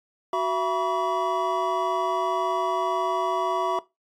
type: tone cluster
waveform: triangle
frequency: 371.4 / 671 / 973 / 1136 Hz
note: F#4 / E5 / B5 / C#6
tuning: +7 / +31 / -26 / +42 cents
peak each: -26 dBFS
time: 0.33-3.79 s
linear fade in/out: 2 ms
effects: noise-tail reverb RT60 0.2 s tail -18 dB re dry + MP3 96 kbps

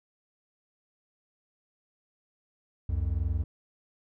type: tone pair together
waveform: triangle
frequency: 66.5 / 87.81 Hz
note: C2 / F2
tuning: +29 / +10 cents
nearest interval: perfect fourth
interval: 481 cents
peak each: -27 dBFS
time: 2.89-3.44 s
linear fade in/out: 5 ms
effects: none

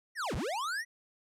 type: linear two-way sweep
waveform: square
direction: down then up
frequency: 1975.5 to 37 to 1975.5 Hz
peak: -33 dBFS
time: 0.15-0.85 s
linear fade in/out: 50 ms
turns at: 0.35 s
effects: low-pass 10000 Hz 12 dB/octave

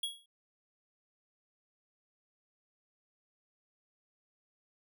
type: tone with exponential decay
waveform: square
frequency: 3322 Hz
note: G#7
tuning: in tune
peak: -31 dBFS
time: 0.03-0.26 s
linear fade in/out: 5 ms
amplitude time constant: 50 ms
effects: none

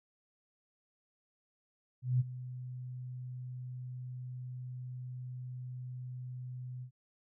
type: tone with ADSR envelope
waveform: sine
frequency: 125.9 Hz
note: B2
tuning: 34 cents sharp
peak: -24 dBFS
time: 2.02-6.91 s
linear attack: 180 ms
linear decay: 25 ms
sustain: -16 dB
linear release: 87 ms
effects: none

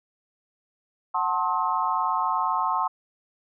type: chord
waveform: sine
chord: F# diminished seventh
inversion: none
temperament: just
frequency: 740 / 888 / 1065.6 / 1278.7 Hz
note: F#5 / A5 / C6 / Eb6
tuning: 0 / +16 / +31 / +47 cents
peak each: -30 / -27 / -25 / -30 dBFS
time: 1.14-2.88 s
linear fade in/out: 10 ms
effects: none

